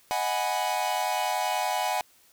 45% pulse chord, G# minor seventh, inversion second, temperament equal, 622.3 / 740 / 830.6 / 987.8 Hz, D#5 / F#5 / G#5 / B5, 0 / 0 / 0 / 0 cents, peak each -35 / -29 / -30 / -33 dBFS, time 0.11-2.01 s, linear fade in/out 0 ms, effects white hiss -60 dBFS RMS until 2.32 s

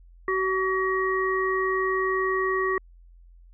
harmonic tone, 378.4 Hz, F#4, 39 cents sharp, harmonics 1 / 3 / 5, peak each -25 / -27 / -28 dBFS, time 0.28-2.78 s, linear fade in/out 2 ms, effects added 43 Hz sine -48 dBFS peak until 3.53 s

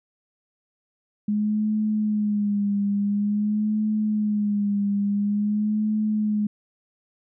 sine tone with vibrato, 207.9 Hz, G#3, 2 cents sharp, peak -20 dBFS, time 1.28-6.47 s, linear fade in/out 5 ms, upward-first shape sine, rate 0.48 Hz, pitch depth 53 cents each way, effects none

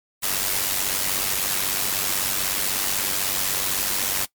white noise with amplitude modulation, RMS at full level -21 dBFS, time 0.22-4.26 s, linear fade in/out 20 ms, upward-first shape sine, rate 96.2 Hz, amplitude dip 60%, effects noise-tail reverb RT60 0.1 s tail -20 dB re dry + MP3 96 kbps

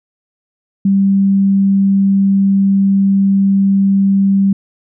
sine tone, 196 Hz, G3, in tune, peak -8 dBFS, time 0.85-4.53 s, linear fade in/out 5 ms, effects none

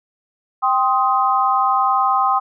sine chord, C minor, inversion second, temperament just, 784.9 / 1046.5 / 1255.8 Hz, G5 / C6 / Eb6, +2 / 0 / +16 cents, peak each -18 dBFS, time 0.62-2.4 s, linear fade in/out 20 ms, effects none

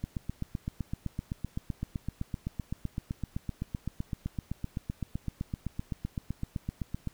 click train, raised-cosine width 5 ms, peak -20 dBFS, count 56, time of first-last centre 0.04-7.073 s, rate 7.82 Hz, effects pink hiss -61 dBFS RMS until 7.13 s

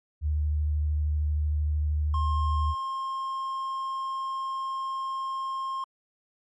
sine tone with vibrato, 75.3 Hz, D2, 44 cents sharp, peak -23 dBFS, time 0.21-2.75 s, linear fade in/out 50 ms, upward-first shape sine, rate 13 Hz, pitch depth 17 cents each way
triangle tone, 1066 Hz, C6, 32 cents sharp, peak -27 dBFS, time 2.14-5.84 s, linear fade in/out 2 ms
effects MP3 48 kbps

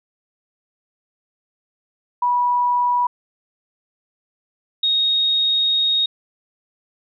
sine tone pair in turn, 976 / 3738 Hz, B5 / A#7, -21 / +4 cents, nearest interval octave + major seventh, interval 2325 cents, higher second, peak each -15 dBFS, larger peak neither, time 2.22-3.07 / 4.83-6.06 s, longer second, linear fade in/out 5 ms, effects none

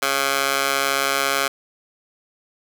15% pulse tone with high-pass filter, 138 Hz, C#3, 7 cents flat, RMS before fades -21 dBFS, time 0.02-1.48 s, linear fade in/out 5 ms, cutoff 940 Hz, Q 0.87, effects none

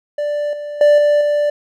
triangle tone with level steps, 588 Hz, D5, 2 cents sharp, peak -15 / -22 / -5 / -8 / -11 dBFS, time 0.18-1.5 s, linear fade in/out 5 ms, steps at 0.53 / 0.81 / 0.98 / 1.21 s, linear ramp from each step 2 ms, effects none

